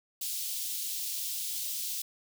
white high-pass noise, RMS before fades -35 dBFS, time 0.21-2.02 s, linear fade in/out 5 ms, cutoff 3200 Hz, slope 24 dB/octave, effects none

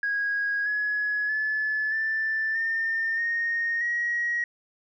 sine tone with pitch steps, 1647 / 1686.5 / 1726.9 / 1768.3 / 1810.6 / 1854 / 1898.5 Hz, G#6 / G#6 / A6 / A6 / A6 / A#6 / A#6, -15 / +26 / -33 / +8 / +49 / -10 / +31 cents, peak -23 dBFS, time 0.03-4.44 s, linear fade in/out 2 ms, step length 630 ms, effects tanh soft clip ceiling -19 dBFS

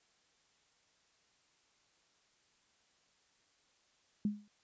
sine tone with exponential decay, 207.7 Hz, G#3, in tune, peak -27 dBFS, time 4.25-4.48 s, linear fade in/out 2 ms, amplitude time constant 50 ms, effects white hiss -72 dBFS RMS until 4.63 s + resampled to 16000 Hz

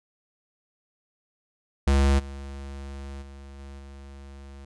square tone with level steps, 69 Hz, C#2, 7 cents flat, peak -18 / -36 / -42 / -40 / -42 dBFS, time 1.87-4.65 s, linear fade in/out 5 ms, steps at 2.18 / 3.21 / 3.58 / 3.78 s, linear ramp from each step 20 ms, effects resampled to 22050 Hz

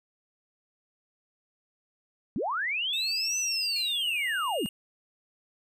sine linear two-way sweep, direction up then down, 165.1 to 6110 to 165.1 Hz, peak -27 dBFS, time 2.36-4.66 s, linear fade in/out 0 ms, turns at 3.38 s
square tone with pitch glide, 2634 to 2839 Hz, E7 to F7, -2 to +28 cents, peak -35 dBFS, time 2.93-4.69 s, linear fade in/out 2 ms, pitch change +130 cents, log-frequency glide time 3.24-4.03 s
25% pulse tone with exponential decay, 2393 Hz, D7, 32 cents sharp, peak -33 dBFS, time 3.76-4.04 s, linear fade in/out 2 ms, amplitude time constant 60 ms
effects none

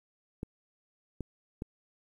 clicks, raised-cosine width 3 ms, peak -23 dBFS, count 3, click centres 0.431 / 1.207 / 1.621 s, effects 10-bit

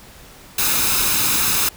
white noise with comb filter, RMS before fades -18 dBFS, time 0.58-1.69 s, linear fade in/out 5 ms, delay 0.78 ms, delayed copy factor +0.5, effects pink hiss -43 dBFS RMS until 1.76 s

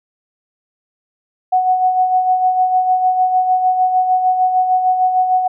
sine tone with tremolo, 740 Hz, F#5, in tune, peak -9 dBFS, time 1.52-5.48 s, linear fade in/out 10 ms, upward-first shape sine, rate 6.6 Hz, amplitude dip 50%, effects none

